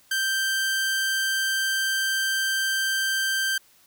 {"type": "tone", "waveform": "sawtooth", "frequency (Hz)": 1567, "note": "G6", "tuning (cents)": -1, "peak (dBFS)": -19, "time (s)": [0.11, 3.58], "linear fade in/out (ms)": 5, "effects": ["white hiss -58 dBFS RMS until 3.86 s"]}